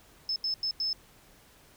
triangle tone bursts at uneven times, 5230 Hz, E8, 15 cents flat, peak -24 dBFS, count 4, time 0.29-0.36 / 0.44-0.54 / 0.63-0.71 / 0.8-0.93 s, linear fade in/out 2 ms, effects tanh soft clip ceiling -26 dBFS + pink hiss -58 dBFS RMS until 1.76 s

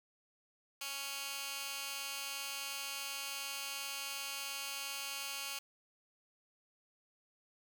15% pulse tone with high-pass filter, 277.2 Hz, C#4, in tune, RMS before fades -42 dBFS, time 0.81-5.59 s, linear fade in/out 5 ms, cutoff 2400 Hz, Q 0.72, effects none

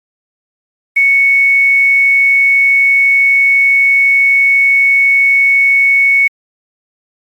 sine tone with quantisation, 2217 Hz, C#7, in tune, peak -6 dBFS, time 0.96-6.28 s, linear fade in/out 10 ms, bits 6, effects AAC 64 kbps

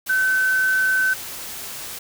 sine tone in noise, 1527 Hz, G6, 46 cents flat, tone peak -16 dBFS, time 0.09-1.14 s, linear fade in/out 10 ms, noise white, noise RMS -33 dBFS, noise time 0.06-1.99 s, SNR +14 dB, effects none

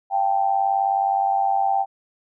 sine tone with amplitude modulation, 784 Hz, G5, in tune, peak -14 dBFS, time 0.1-1.86 s, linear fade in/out 50 ms, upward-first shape sine, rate 99.2 Hz, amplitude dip 75%, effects none

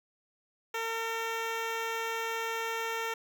10% pulse tone with notch filter, 454.1 Hz, A#4, 45 cents flat, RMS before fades -34 dBFS, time 0.74-3.14 s, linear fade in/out 5 ms, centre 9500 Hz, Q 0.95, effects none

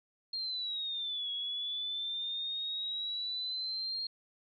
sine exponential two-way sweep, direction down then up, 4237 to 3335 to 4237 Hz, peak -34 dBFS, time 0.33-4.07 s, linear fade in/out 5 ms, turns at 1.31 s, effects none

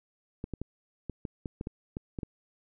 clicks, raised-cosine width 3 ms, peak -22 dBFS, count 11, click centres 0.441 / 0.537 / 0.616 / 1.097 / 1.252 / 1.458 / 1.611 / 1.671 / 1.969 / 2.188 / 2.232 s, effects none

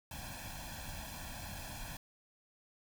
pink noise with comb filter, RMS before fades -45 dBFS, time 0.11-1.97 s, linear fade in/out 2 ms, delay 1.2 ms, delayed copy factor +1, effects none

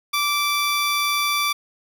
15% pulse tone, 1166 Hz, D6, 13 cents flat, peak -13 dBFS, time 0.13-1.53 s, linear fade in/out 10 ms, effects none

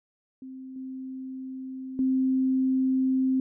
sine tone with level steps, 261.6 Hz, C4, in tune, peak -38 / -34 / -21 dBFS, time 0.42-3.4 s, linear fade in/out 2 ms, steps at 0.76 / 1.99 s, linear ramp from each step 2 ms, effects none

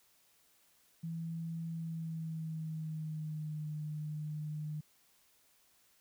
sine tone with pitch glide, 164.81 to 152.01 Hz, E3 to D#3, 0 to -40 cents, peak -37 dBFS, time 1.03-4.81 s, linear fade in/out 10 ms, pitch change -140 cents, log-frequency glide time 1.7-3.7 s, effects white hiss -69 dBFS RMS until 6 s

